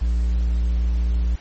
triangle tone, 58.27 Hz, A#1, in tune, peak -15 dBFS, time 0.01-1.36 s, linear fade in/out 10 ms, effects pink hiss -46 dBFS RMS until 1.4 s + MP3 32 kbps

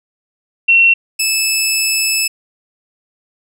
sine / 15% pulse tone pair in turn, 2721 / 2615 Hz, F7 / E7, -46 / -15 cents, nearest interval minor second, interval 69 cents, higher first, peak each -6 dBFS, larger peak neither, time 0.68-0.94 / 1.19-2.28 s, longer second, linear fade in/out 10 ms, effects none

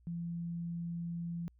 sine tone, 170 Hz, F3, 46 cents flat, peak -36 dBFS, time 0.07-1.48 s, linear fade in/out 0 ms, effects added 60 Hz sine -62 dBFS peak until 1.59 s

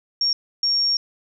sine tone bursts at uneven times, 5540 Hz, F8, 15 cents flat, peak -17 dBFS, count 2, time 0.21-0.33 / 0.63-0.97 s, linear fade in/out 2 ms, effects none

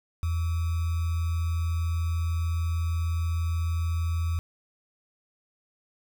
sine tone with sample-and-hold, 83.2 Hz, E2, 17 cents sharp, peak -24 dBFS, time 0.23-4.39 s, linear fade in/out 0 ms, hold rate 1225 Hz, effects none

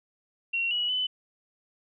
sine tone with pitch steps, 2740 / 2925 / 3012 Hz, F7 / F#7 / F#7, -34 / -21 / +30 cents, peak -25 dBFS, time 0.53-1.07 s, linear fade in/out 10 ms, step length 180 ms, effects none

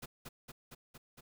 pink noise with echo, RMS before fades -45 dBFS, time 0.02-0.06 s, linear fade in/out 10 ms, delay 230 ms, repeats 5, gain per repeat -2 dB, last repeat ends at 1.21 s, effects none

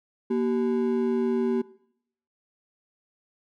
triangle ring-modulated tone, 310.5 Hz, D#4, 3 cents flat, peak -17 dBFS, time 0.3-1.62 s, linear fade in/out 10 ms, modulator 73.6 Hz, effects noise-tail reverb RT60 0.7 s tail -20 dB re dry

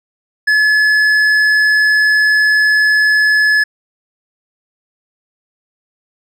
sine tone with hard clipping, 1712 Hz, A6, 48 cents flat, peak -10 dBFS, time 0.47-3.64 s, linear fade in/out 10 ms, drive 6 dB, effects none

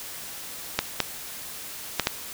clicks, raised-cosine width 0.2 ms, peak -3 dBFS, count 4, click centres 0.79 / 1.003 / 1.997 / 2.071 s, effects white hiss -38 dBFS RMS until 2.33 s

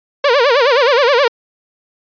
sawtooth tone with vibrato, 520 Hz, C5, 11 cents flat, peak -5 dBFS, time 0.24-1.28 s, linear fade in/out 5 ms, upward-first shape sine, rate 9.5 Hz, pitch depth 210 cents each way, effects resampled to 11025 Hz

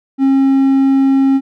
triangle tone, 270.2 Hz, C#4, 44 cents flat, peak -6 dBFS, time 0.18-1.41 s, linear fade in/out 50 ms, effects none

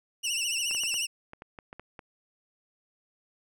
20% pulse tone with vibrato, 2794 Hz, F7, in tune, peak -22 dBFS, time 0.23-1.07 s, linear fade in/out 20 ms, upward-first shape triangle, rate 14 Hz, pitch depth 120 cents each way
clicks, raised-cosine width 0.5 ms, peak -28 dBFS, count 10, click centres 0.711 / 0.748 / 0.836 / 0.942 / 1.334 / 1.421 / 1.588 / 1.729 / 1.796 / 1.992 s
effects none

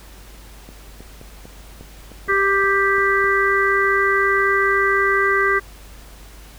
clicks, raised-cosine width 2 ms, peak -25 dBFS, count 11, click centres 0.69 / 1.006 / 1.214 / 1.455 / 1.81 / 2.117 / 2.279 / 2.323 / 2.64 / 2.983 / 3.242 s
harmonic tone, 393.5 Hz, G4, 7 cents sharp, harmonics 1 / 3 / 4 / 5, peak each -20 / -20 / -20 / -20 dBFS, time 2.28-5.6 s, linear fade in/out 20 ms
effects added 50 Hz sine -40 dBFS peak until 6.58 s + pink hiss -45 dBFS RMS until 6.58 s

